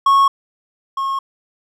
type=tone pair in turn; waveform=triangle; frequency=1100 / 1085.5 Hz; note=C#6 / C#6; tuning=-14 / -37 cents; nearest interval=unison; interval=23 cents; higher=first; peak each=-7 / -16 dBFS; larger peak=first; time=0.06-0.28 / 0.97-1.19 s; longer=neither; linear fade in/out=5 ms; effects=none